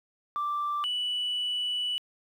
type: tone pair in turn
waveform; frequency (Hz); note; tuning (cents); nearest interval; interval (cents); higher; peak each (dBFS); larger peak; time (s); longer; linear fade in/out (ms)
sine; 1174.7 / 2960; D6 / F#7; 0 / 0; octave + major third; 1600; second; -26; neither; 0.36-0.84 / 0.84-1.98; second; 0
effects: tanh soft clip ceiling -24 dBFS + 10-bit